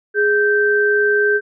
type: tone pair together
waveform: sine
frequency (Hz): 415.3 / 1559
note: G#4 / G6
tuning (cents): 0 / -10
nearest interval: octave + major seventh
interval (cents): 2290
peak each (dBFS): -15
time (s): 0.14-1.41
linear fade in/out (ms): 50
effects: none